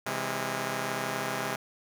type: chord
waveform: 5% pulse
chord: C augmented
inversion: none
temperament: just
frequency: 130.81 / 163.52 / 204.4 Hz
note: C3 / E3 / G#3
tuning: 0 / -14 / -27 cents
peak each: -23 / -27 / -23 dBFS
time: 0.06-1.56 s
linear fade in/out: 5 ms
effects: none